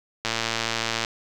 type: click train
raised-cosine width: 0.2 ms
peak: -7 dBFS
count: 92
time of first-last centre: 0.25-1.048 s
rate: 114 Hz
effects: none